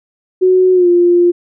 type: tone with pitch glide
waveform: sine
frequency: 370 to 350 Hz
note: F#4 to F4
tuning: 0 to +4 cents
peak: -6 dBFS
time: 0.41-1.32 s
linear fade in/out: 20 ms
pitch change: -96 cents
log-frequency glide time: 0.73-0.88 s
effects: none